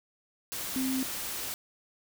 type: tone in noise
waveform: sine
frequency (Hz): 261.9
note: C4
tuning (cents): +2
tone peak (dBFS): -28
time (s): 0.76-1.03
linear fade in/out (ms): 0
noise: white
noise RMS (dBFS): -36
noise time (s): 0.52-1.54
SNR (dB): +5
effects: none